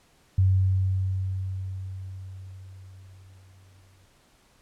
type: tone with exponential decay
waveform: sine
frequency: 94.6 Hz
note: F#2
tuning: 39 cents sharp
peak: -16 dBFS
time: 0.38-4.06 s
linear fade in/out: 5 ms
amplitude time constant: 800 ms
effects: pink hiss -61 dBFS RMS until 4.61 s + low-pass 11000 Hz 12 dB/octave